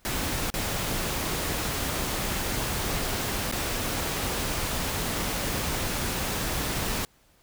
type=noise with dropouts; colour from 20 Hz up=pink; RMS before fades=-29 dBFS; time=0.05-7.05 s; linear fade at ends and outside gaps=0 ms; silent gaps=0.502-0.54 / 3.514-3.524 s; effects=pink hiss -62 dBFS RMS until 7.42 s